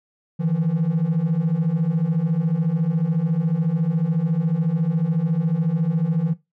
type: beating tone pair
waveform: triangle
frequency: 154.1 / 168.1 Hz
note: D#3 / E3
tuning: -16 / +34 cents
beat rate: 14 Hz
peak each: -19 / -17 dBFS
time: 0.39-6.34 s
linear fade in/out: 20 ms
effects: noise-tail reverb RT60 0.2 s tail -19 dB re dry + tanh soft clip ceiling -13 dBFS